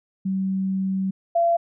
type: tone pair in turn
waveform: sine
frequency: 191.1 / 681 Hz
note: G3 / F5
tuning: -44 / -44 cents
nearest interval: octave + minor seventh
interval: 2200 cents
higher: second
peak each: -21 / -16 dBFS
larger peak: second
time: 0.25-1.11 / 1.35-1.57 s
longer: first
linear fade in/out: 10 ms
effects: none